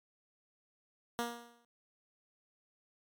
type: tone with exponential decay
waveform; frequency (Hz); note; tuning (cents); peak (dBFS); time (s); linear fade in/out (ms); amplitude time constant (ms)
10% pulse; 236.6; A#3; +26; -23; 1.19-1.65; 0; 100
effects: MP3 96 kbps